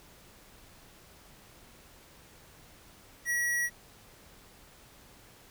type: tone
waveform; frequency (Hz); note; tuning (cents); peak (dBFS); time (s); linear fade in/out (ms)
square; 1921; B6; -48; -28; 3.25-3.7; 50
effects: pink hiss -56 dBFS RMS until 5.5 s